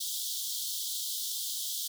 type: high-pass noise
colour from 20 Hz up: pink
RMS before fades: -35 dBFS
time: 0-1.88 s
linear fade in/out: 10 ms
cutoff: 3200 Hz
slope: 96 dB/octave
effects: none